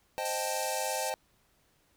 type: chord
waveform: square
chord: A half-diminished seventh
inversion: first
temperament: equal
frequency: 523.3 / 622.3 / 784 / 880 Hz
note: C5 / Eb5 / G5 / A5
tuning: 0 / 0 / 0 / 0 cents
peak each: -38 dBFS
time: 0.18-1.14 s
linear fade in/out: 0 ms
type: band-pass noise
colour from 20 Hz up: pink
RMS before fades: -39 dBFS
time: 0.25-1.1 s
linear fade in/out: 5 ms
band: 5000 to 11000 Hz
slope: 24 dB/octave
effects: pink hiss -69 dBFS RMS until 1.96 s